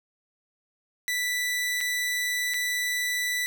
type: tone with dropouts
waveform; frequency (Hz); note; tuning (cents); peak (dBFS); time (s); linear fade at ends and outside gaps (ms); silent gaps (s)
sawtooth; 1975.5; B6; 0; -22; 1.08-3.46; 0; 1.806-1.811 / 2.537-2.542
effects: none